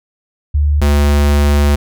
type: tone pair in turn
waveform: sine / square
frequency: 73.42 / 72.37 Hz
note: D2 / D2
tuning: 0 / -25 cents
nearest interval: unison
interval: 25 cents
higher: first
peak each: -9 dBFS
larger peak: neither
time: 0.54-0.81 / 0.81-1.76 s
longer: second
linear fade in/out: 10 ms
effects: none